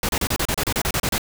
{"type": "noise bursts", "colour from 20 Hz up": "pink", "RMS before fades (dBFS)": -22, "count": 13, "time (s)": [0.03, 1.181], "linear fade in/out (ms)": 2, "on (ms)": 59, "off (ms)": 32, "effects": []}